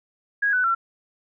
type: tone with pitch steps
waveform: sine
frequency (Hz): 1650 / 1495.7 / 1355.8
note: G#6 / F#6 / E6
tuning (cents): -12 / +18 / +48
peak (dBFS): -18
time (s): 0.42-0.75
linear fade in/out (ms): 10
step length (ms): 110
effects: none